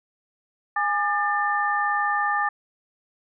sine tone cluster, 826 / 1204 / 1781 Hz, G#5 / D6 / A6, -10 / +43 / +21 cents, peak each -25 dBFS, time 0.76-2.49 s, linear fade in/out 5 ms, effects none

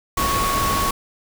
sine tone in noise, 1110 Hz, C#6, 2 cents sharp, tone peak -20 dBFS, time 0.17-0.91 s, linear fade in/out 5 ms, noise pink, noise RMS -23 dBFS, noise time 0.17-0.91 s, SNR 0 dB, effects none

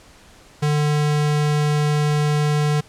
square tone, 149 Hz, D3, 25 cents sharp, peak -17 dBFS, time 0.62-2.81 s, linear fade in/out 10 ms, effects pink hiss -48 dBFS RMS until 2.88 s + low-pass 9000 Hz 12 dB/octave

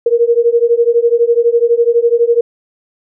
sine beating tone pair, 464.4 / 476.4 Hz, A#4 / A#4, -7 / +38 cents, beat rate 12 Hz, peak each -11 dBFS, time 0.06-2.41 s, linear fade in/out 5 ms, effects none

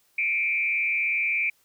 sine tone with frequency modulation, 2349 Hz, D7, in tune, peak -22 dBFS, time 0.18-1.5 s, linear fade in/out 5 ms, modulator 163 Hz, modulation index 0.74, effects white hiss -65 dBFS RMS until 1.64 s

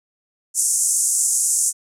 white band-pass noise, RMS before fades -19 dBFS, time 0.54-1.73 s, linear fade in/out 50 ms, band 6400 to 10000 Hz, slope 48 dB/octave, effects none

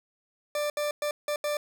40% pulse tone bursts at uneven times, 591 Hz, D5, 11 cents sharp, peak -26 dBFS, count 5, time 0.55-0.7 / 0.77-0.91 / 1.02-1.11 / 1.28-1.36 / 1.44-1.57 s, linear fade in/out 2 ms, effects none

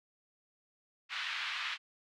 white band-pass noise, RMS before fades -38 dBFS, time 1.09-1.78 s, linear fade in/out 50 ms, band 1200 to 3400 Hz, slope 24 dB/octave, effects none

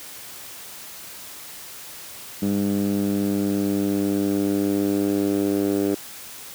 10% pulse tone with band-pass filter sweep, 100 Hz, G2, 35 cents sharp, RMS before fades -22 dBFS, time 2.42-5.95 s, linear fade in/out 5 ms, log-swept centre 220 to 340 Hz, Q 2.4, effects white hiss -39 dBFS RMS until 6.54 s + high-pass 60 Hz 12 dB/octave

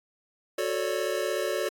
square chord, D major seventh, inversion first, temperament just, 367.1 / 440.5 / 550.6 / 587.3 Hz, F#4 / A4 / C#5 / D5, -14 / +2 / -12 / 0 cents, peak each -33 dBFS, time 0.58-1.69 s, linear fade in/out 5 ms, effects AAC 64 kbps

